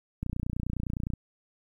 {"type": "click train", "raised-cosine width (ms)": 5, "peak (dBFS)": -19, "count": 28, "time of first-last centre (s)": [0.23, 1.136], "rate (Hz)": 29.8, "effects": ["10-bit"]}